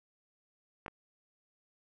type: clicks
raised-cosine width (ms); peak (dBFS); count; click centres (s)
0.5; -26; 2; 0.862 / 0.881
effects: none